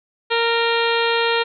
harmonic tone with a mistuned harmonic, 463.4 Hz, A#4, 10 cents flat, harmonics 1 / 2 / 3 / 4 / 5 / 6 / 7 / 8 / 9, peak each -20 / -23 / -25 / -26 / -27 / -28 / -28 / -29 / -30 dBFS, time 0.3-1.44 s, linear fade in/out 20 ms, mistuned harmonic 5, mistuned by +40 cents, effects none

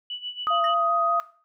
sine tone with tremolo, 2960 Hz, F#7, in tune, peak -28 dBFS, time 0.1-0.74 s, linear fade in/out 2 ms, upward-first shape sine, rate 7.1 Hz, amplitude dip 80%
sine tone, 1251 Hz, D#6, 9 cents sharp, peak -20 dBFS, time 0.47-1.2 s, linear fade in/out 0 ms
sine tone with vibrato, 681 Hz, F5, 44 cents flat, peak -26 dBFS, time 0.5-1.2 s, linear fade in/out 10 ms, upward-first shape square, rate 5.1 Hz, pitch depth 11 cents each way
triangle tone with exponential decay, 1843 Hz, A#6, 20 cents flat, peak -29 dBFS, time 0.64-0.75 s, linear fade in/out 2 ms, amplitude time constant 23 ms
effects noise-tail reverb RT60 0.4 s tail -17 dB re dry

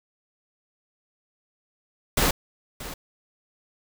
pink noise with echo, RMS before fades -21 dBFS, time 2.17-2.31 s, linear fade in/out 5 ms, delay 630 ms, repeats 1, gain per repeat -15 dB, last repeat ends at 2.94 s, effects none

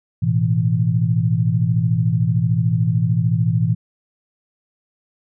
sine chord, A suspended second, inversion none, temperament equal, 110 / 123.47 / 164.81 Hz, A2 / B2 / E3, 0 / 0 / 0 cents, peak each -19 dBFS, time 0.22-3.75 s, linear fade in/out 10 ms, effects none

